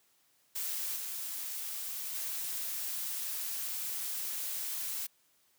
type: noise with level steps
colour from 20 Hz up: blue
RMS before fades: -36 / -39 / -37 dBFS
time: 0.55-5.07 s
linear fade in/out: 10 ms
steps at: 0.96 / 2.14 s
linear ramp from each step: 5 ms
effects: white hiss -70 dBFS RMS until 5.58 s + high-pass 80 Hz 12 dB/octave